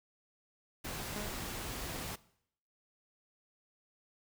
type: noise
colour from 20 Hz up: pink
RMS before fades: -41 dBFS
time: 0.84-2.16 s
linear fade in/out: 10 ms
type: tone with exponential decay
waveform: sawtooth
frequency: 207.7 Hz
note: G#3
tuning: in tune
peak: -32 dBFS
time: 1.16-1.56 s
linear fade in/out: 0 ms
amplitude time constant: 86 ms
effects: noise-tail reverb RT60 0.7 s tail -20 dB re dry